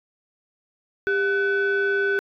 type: tone pair together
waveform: sine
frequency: 398.4 / 1504 Hz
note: G4 / F#6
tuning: +28 / +28 cents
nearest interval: octave + major seventh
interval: 2300 cents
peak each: -20 dBFS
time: 1.07-2.19 s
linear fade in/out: 0 ms
effects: tanh soft clip ceiling -16 dBFS